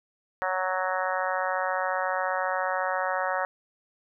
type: harmonic tone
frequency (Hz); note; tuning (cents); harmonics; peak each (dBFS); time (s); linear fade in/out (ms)
185.6; F#3; +6; 3 / 4 / 5 / 6 / 7 / 8 / 9 / 10; -31 / -32 / -33 / -34 / -34 / -35 / -36 / -36; 0.42-3.45; 0
effects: none